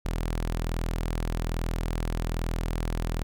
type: tone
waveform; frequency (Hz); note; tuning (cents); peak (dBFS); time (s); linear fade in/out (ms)
sawtooth; 41.2; E1; 0; -23; 0.05-3.23; 0
effects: none